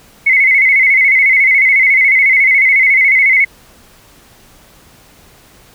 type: tone with vibrato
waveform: sine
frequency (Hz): 2128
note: C7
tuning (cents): +29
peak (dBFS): -6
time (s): 0.26-3.45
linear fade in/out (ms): 10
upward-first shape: square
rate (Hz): 14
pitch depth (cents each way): 62
effects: pink hiss -44 dBFS RMS until 5.74 s